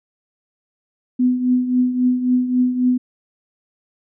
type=tone with tremolo; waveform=sine; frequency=250.6 Hz; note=B3; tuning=25 cents sharp; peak=-11 dBFS; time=1.19-2.98 s; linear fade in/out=10 ms; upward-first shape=triangle; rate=3.7 Hz; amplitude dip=70%; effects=none